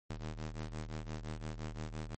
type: ring-modulated tone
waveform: sawtooth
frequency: 78 Hz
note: D#2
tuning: 5 cents sharp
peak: -33 dBFS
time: 0.1-2.15 s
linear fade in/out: 0 ms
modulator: 36.1 Hz
effects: MP3 32 kbps